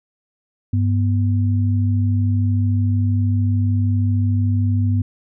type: tone pair together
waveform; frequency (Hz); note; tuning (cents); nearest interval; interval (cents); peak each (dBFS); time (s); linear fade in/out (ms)
sine; 99.3 / 244.8; G2 / B3; +23 / -15; octave + major third; 1562; -15 / -23; 0.73-5.02; 5
effects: none